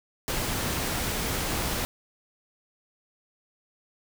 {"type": "noise", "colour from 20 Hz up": "pink", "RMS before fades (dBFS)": -29, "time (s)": [0.28, 1.85], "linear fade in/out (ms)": 0, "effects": []}